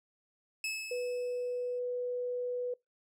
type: tone with exponential decay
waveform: sawtooth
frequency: 2596 Hz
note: E7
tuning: 27 cents flat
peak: -29 dBFS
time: 0.64-1.79 s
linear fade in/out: 2 ms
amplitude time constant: 250 ms
type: tone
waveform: sine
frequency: 493.1 Hz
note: B4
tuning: 3 cents flat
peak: -32 dBFS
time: 0.91-2.74 s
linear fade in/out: 5 ms
effects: noise-tail reverb RT60 0.2 s tail -25 dB re dry + low-pass 12000 Hz 12 dB/octave